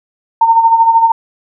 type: tone with tremolo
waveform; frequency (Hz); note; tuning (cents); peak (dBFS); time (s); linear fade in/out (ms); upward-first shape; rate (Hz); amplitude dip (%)
sine; 912; A#5; -38; -3; 0.41-1.12; 5; sine; 13; 60
effects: none